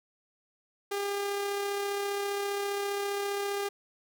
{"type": "tone with amplitude modulation", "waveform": "sawtooth", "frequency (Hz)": 402.3, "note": "G4", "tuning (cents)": 45, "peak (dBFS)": -25, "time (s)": [0.91, 3.69], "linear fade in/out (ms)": 10, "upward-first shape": "sine", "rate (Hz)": 35, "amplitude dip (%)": 25, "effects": []}